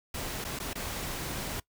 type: noise with dropouts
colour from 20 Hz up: pink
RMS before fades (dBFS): -36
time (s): 0.14-1.6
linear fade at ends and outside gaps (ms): 5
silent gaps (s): 0.443-0.448 / 0.59-0.599 / 0.733-0.754
effects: noise-tail reverb RT60 0.1 s tail -21 dB re dry